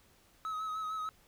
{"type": "tone with vibrato", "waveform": "triangle", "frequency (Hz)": 1278, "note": "D#6", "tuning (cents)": 46, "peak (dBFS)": -33, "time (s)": [0.45, 1.09], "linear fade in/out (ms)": 0, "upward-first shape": "sine", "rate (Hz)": 6.6, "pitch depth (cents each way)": 32, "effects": ["pink hiss -65 dBFS RMS until 1.27 s"]}